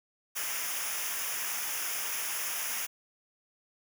white noise with comb filter, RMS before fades -34 dBFS, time 0.35-2.87 s, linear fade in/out 20 ms, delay 0.24 ms, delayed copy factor -0.8, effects none

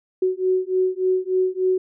sine beating tone pair, 370.2 / 373.6 Hz, F#4 / F#4, +1 / +17 cents, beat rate 3.4 Hz, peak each -21 / -21 dBFS, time 0.22-1.78 s, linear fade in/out 5 ms, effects none

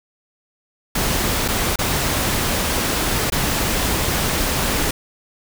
pink noise with dropouts, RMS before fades -20 dBFS, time 0.95-4.91 s, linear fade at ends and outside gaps 5 ms, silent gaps 1.48-1.484 / 1.76-1.788 / 3.301-3.321 s, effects none

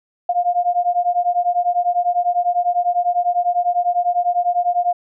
sine beating tone pair, 702 / 712 Hz, F5 / F5, +9 / +33 cents, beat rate 10 Hz, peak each -18 dBFS, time 0.29-4.93 s, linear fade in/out 5 ms, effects none

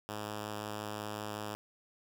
5% pulse tone, 105.5 Hz, G#2, 28 cents sharp, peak -27 dBFS, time 0.09-1.55 s, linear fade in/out 0 ms, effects none

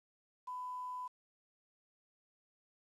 sine tone with quantisation, 1000 Hz, B5, 21 cents sharp, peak -40 dBFS, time 0.47-1.08 s, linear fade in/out 10 ms, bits 10, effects low-pass 8000 Hz 12 dB/octave

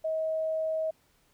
sine tone, 636 Hz, D#5, 38 cents sharp, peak -27 dBFS, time 0.04-0.91 s, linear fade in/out 10 ms, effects pink hiss -67 dBFS RMS until 1.33 s

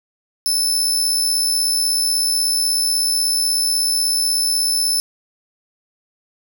25% pulse tone with amplitude modulation, 5270 Hz, E8, 1 cent flat, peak -9 dBFS, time 0.46-5 s, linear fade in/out 0 ms, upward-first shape sine, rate 76.3 Hz, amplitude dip 40%, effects none

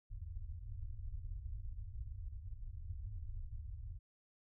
pink low-pass noise, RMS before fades -45 dBFS, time 0.1-3.99 s, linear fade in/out 20 ms, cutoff 110 Hz, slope 96 dB/octave, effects none

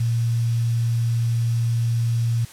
sine tone with quantisation, 116.54 Hz, A#2, in tune, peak -18 dBFS, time 0-2.45 s, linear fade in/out 5 ms, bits 7, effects white hiss -44 dBFS RMS until 2.52 s + low-pass 11000 Hz 12 dB/octave

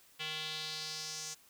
square tone with band-pass filter sweep, 155.56 Hz, D#3, in tune, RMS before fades -41 dBFS, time 0.19-1.35 s, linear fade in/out 20 ms, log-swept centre 3000 to 6500 Hz, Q 3, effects white hiss -63 dBFS RMS until 1.49 s

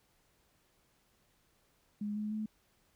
sine tone with pitch steps, 207.7 / 211.6 / 215.5 Hz, G#3 / G#3 / A3, 0 / +33 / -36 cents, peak -34 dBFS, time 2.01-2.46 s, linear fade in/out 5 ms, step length 150 ms, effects pink hiss -72 dBFS RMS until 2.95 s

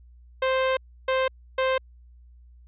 sawtooth tone bursts at uneven times, 523.3 Hz, C5, in tune, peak -17 dBFS, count 3, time 0.42-0.77 / 1.08-1.28 / 1.58-1.78 s, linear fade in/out 5 ms, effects added 60 Hz sine -48 dBFS peak until 2.67 s + resampled to 8000 Hz

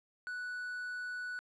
triangle tone, 1480 Hz, F#6, in tune, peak -36 dBFS, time 0.27-1.39 s, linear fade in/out 0 ms, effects resampled to 24000 Hz

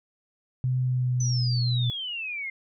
sine tone with pitch glide, 127.7 to 121.58 Hz, C3 to B2, -42 to -27 cents, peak -22 dBFS, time 0.64-1.9 s, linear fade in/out 0 ms, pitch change -85 cents, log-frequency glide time 0.79-1.61 s
sine exponential sweep, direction down, 6120 to 2093 Hz, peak -30 dBFS, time 1.2-2.5 s, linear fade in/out 5 ms
effects none

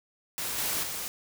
white noise with level steps, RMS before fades -33 / -30 / -35 dBFS, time 0.38-1.08 s, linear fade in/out 0 ms, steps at 0.58 / 0.83 s, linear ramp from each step 5 ms, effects none

